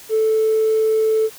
triangle tone with tanh clipping, 438.9 Hz, A4, 4 cents flat, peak -13 dBFS, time 0.09-1.3 s, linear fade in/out 50 ms, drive 1 dB, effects white hiss -41 dBFS RMS until 1.38 s

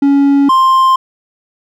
triangle tone pair in turn, 280 / 1049.8 Hz, C#4 / C6, +18 / +5 cents, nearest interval octave + major seventh, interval 2287 cents, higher second, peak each -4 dBFS, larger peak neither, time 0.02-0.49 / 0.49-0.96 s, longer neither, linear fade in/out 5 ms, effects none

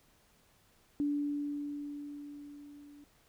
sine tone with level ramp, 289.9 Hz, D4, 22 cents flat, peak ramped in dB -28 to -52 dBFS, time 1-3.04 s, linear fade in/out 0 ms, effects pink hiss -67 dBFS RMS until 3.28 s

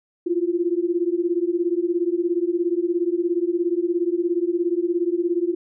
sine beating tone pair, 338.4 / 355.4 Hz, E4 / F4, +45 / +30 cents, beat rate 17 Hz, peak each -22 dBFS, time 0.26-5.55 s, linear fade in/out 10 ms, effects none

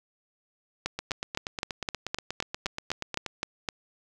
two click trains, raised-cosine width 0.2 ms, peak -15 / -11 dBFS, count 20 / 12, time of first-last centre 0.99-3.263 / 0.86-3.688 s, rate 8.36 / 3.89 Hz, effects none

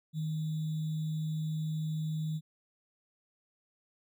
sine tone with sample-and-hold, 156.6 Hz, D#3, 11 cents sharp, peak -31 dBFS, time 0.13-2.41 s, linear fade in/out 50 ms, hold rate 3675 Hz, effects none

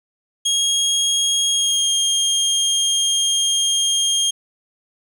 25% pulse tone with pitch glide, 3271 to 3220 Hz, G#7 to G7, -27 to +46 cents, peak -12 dBFS, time 0.45-4.31 s, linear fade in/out 10 ms, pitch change -27 cents, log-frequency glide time 1.51-1.9 s, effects none

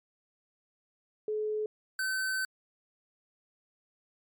sine / square tone pair in turn, 427.6 / 1531.3 Hz, A4 / G6, -49 / -41 cents, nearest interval octave + minor seventh, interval 2208 cents, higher second, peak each -29 / -30 dBFS, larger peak first, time 1.28-1.66 / 1.99-2.45 s, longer second, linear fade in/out 2 ms, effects MP3 96 kbps

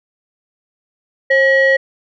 sine tone pair together, 536 / 1910 Hz, C5 / A#6, +42 / +42 cents, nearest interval octave + minor seventh, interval 2200 cents, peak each -10 dBFS, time 1.3-1.77 s, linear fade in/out 10 ms, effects tanh soft clip ceiling -5 dBFS

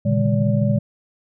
sine tone cluster, 116.9 / 141.3 / 155.1 / 203 / 575 Hz, A#2 / C#3 / D#3 / G#3 / D5, +5 / +34 / -5 / -39 / -37 cents, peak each -19 / -23 / -25 / -20 / -26 dBFS, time 0.05-0.79 s, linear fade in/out 10 ms, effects none

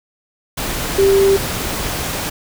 sine tone in noise, 392 Hz, G4, in tune, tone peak -9 dBFS, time 0.98-1.37 s, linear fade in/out 10 ms, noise pink, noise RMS -22 dBFS, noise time 0.57-2.3 s, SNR +10 dB, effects none

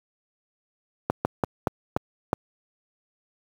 slowing click train, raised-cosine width 1 ms, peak -7 dBFS, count 6, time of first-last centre 1.1-2.331 s, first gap 150 ms, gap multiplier 1.25, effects high-pass 80 Hz 12 dB/octave + 7-bit

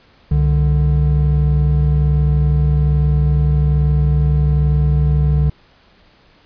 triangle tone pair together, 66.5 / 147.74 Hz, C2 / D3, +29 / +11 cents, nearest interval octave + major second, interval 1382 cents, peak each -12 dBFS, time 0.31-5.5 s, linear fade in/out 5 ms, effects pink hiss -51 dBFS RMS until 6.45 s + resampled to 11025 Hz

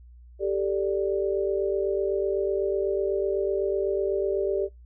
sine chord, G suspended second, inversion none, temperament equal, 392 / 440 / 587.3 Hz, G4 / A4 / D5, 0 / 0 / 0 cents, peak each -25 / -30 / -29 dBFS, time 0.39-4.69 s, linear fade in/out 50 ms, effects noise-tail reverb RT60 0.2 s tail -24 dB re dry + added 60 Hz sine -46 dBFS peak until 4.85 s

